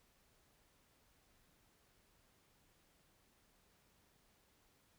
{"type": "silence", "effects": ["pink hiss -73 dBFS RMS until 4.98 s"]}